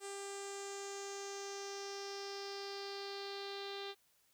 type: tone with low-pass filter sweep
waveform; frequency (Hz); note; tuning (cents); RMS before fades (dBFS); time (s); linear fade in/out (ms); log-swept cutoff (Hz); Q
sawtooth; 397.3; G4; +23; -45; 0-3.95; 50; 8300 to 3800; 4.9
effects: white hiss -73 dBFS RMS until 4.33 s